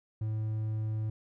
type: tone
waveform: triangle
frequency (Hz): 108.8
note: A2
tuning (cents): -19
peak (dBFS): -28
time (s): 0.21-1.1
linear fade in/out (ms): 5
effects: none